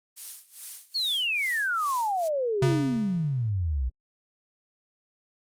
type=noise with tremolo; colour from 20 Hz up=violet; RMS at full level=-31 dBFS; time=0.16-2.29 s; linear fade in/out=20 ms; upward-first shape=sine; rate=2.4 Hz; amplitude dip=90%
type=exponential sweep; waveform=sine; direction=down; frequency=4492 to 58.8 Hz; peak=-24 dBFS; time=0.94-3.9 s; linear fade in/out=20 ms
type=tone with exponential decay; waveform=square; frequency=135.9 Hz; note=C#3; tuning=34 cents flat; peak=-20 dBFS; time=2.62-3.5 s; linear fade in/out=5 ms; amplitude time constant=190 ms
effects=low-pass 10000 Hz 12 dB/octave + Opus 32 kbps